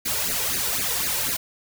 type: noise with flanger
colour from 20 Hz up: white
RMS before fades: -25 dBFS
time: 0.05-1.37 s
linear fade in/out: 10 ms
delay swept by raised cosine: 0.44 to 2.14 ms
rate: 4 Hz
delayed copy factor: +0.9
effects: none